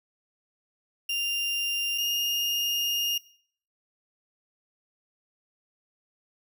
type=tone pair in turn; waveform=35% pulse; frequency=2794 / 2833 Hz; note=F7 / F7; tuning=0 / +24 cents; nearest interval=unison; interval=24 cents; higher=second; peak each=-25 / -24 dBFS; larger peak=second; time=1.09-1.98 / 1.98-3.18 s; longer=second; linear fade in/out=5 ms; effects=noise-tail reverb RT60 0.6 s tail -22 dB re dry